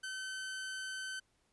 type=tone; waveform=sawtooth; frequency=1530 Hz; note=G6; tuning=42 cents flat; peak=-36 dBFS; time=0.03-1.2 s; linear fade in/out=10 ms; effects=pink hiss -75 dBFS RMS until 1.52 s + resampled to 24000 Hz